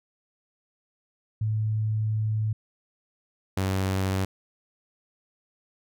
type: tone pair in turn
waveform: sine / sawtooth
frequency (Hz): 108.5 / 95.39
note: A2 / G2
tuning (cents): -24 / -47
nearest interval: major second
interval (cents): 223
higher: first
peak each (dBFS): -23 / -20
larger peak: second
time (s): 1.41-2.53 / 3.57-4.25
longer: first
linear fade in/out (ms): 5
effects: none